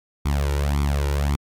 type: tone with flanger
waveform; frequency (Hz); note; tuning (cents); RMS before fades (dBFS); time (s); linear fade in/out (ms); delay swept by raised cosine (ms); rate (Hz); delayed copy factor
sawtooth; 71.3; C#2; +49; -21; 0.25-1.36; 10; 0.87 to 2.17; 1.8; +0.9
effects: MP3 96 kbps